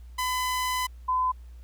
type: tone pair in turn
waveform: sawtooth / sine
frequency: 1008 / 1016.2 Hz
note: B5 / B5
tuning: +35 / +49 cents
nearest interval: unison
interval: 14 cents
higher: second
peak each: -22 dBFS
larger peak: neither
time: 0.18-0.87 / 1.08-1.32 s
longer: first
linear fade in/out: 10 ms
effects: added 60 Hz sine -42 dBFS peak until 1.63 s + pink hiss -65 dBFS RMS until 1.63 s